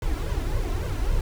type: noise with flanger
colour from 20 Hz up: brown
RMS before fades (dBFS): -25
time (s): 0.02-1.21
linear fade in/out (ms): 2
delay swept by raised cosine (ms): 1.9 to 3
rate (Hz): 3.6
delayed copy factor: +0.8
effects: none